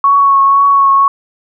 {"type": "tone with vibrato", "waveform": "sine", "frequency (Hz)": 1108.7, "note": "C#6", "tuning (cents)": 0, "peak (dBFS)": -5, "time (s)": [0.04, 1.08], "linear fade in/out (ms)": 2, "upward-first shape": "triangle", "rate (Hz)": 2, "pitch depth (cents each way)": 22, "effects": []}